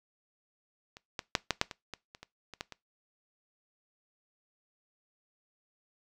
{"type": "clicks", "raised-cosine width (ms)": 0.2, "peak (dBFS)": [-30, -17, -7, -9, -7, -22, -22, -30, -28, -27, -18, -26], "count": 12, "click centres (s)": [0.969, 1.192, 1.352, 1.507, 1.614, 1.712, 1.937, 2.149, 2.23, 2.537, 2.609, 2.723], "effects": ["noise-tail reverb RT60 0.2 s tail -21 dB re dry"]}